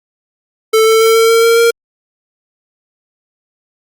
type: tone with pitch steps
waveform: square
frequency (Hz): 441.2 / 445 / 448.9 / 452.8 / 456.8 / 460.7 / 464.7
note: A4 / A4 / A4 / A4 / A#4 / A#4 / A#4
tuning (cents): +5 / +20 / +35 / +50 / -35 / -20 / -5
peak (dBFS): -7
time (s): 0.73-1.71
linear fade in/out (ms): 10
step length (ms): 140
effects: Opus 48 kbps